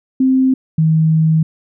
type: tone pair in turn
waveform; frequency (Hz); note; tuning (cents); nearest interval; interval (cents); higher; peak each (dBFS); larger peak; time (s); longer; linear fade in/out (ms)
sine; 261.6 / 159.03; C4 / D#3; 0 / +38; major sixth; 862; first; -9; neither; 0.2-0.54 / 0.78-1.43; second; 5
effects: none